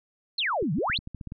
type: exponential two-way sweep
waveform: sine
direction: down then up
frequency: 4435 to 137.5 to 4435 Hz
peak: -24 dBFS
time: 0.38-0.98 s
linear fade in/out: 5 ms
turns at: 0.73 s
type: clicks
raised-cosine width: 5 ms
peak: -25 dBFS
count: 9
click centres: 0.626 / 0.785 / 0.899 / 0.989 / 1.074 / 1.147 / 1.212 / 1.273 / 1.321 s
effects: none